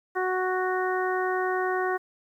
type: harmonic tone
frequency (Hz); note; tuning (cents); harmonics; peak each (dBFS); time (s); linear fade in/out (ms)
370; F#4; 0; 1 / 2 / 3 / 4 / 5; -27 / -30 / -32 / -33 / -34; 0.15-1.98; 20
effects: 10-bit